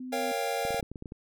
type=tone; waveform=sine; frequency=254.8 Hz; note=C4; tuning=46 cents flat; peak=-36 dBFS; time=0-0.32 s; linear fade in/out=5 ms
type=chord; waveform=square; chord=G half-diminished seventh; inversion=first; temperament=equal with one note detuned; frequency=466.2 / 554.4 / 698.5 / 794 Hz; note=Bb4 / Db5 / F5 / G5; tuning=0 / 0 / 0 / +22 cents; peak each=-35 dBFS; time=0.12-0.81 s; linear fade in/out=10 ms
type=clicks; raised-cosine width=3 ms; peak=-27 dBFS; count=10; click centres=0.651 / 0.706 / 0.745 / 0.797 / 0.828 / 0.916 / 0.958 / 1.024 / 1.058 / 1.121 s
effects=none